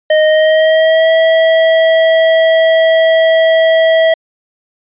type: tone with pitch glide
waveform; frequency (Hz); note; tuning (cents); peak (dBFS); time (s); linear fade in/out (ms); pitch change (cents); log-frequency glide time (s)
square; 620 to 649.3; D#5 to E5; -6 to -26; -7; 0.1-4.14; 5; +80; 0.26-1.11
effects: resampled to 8000 Hz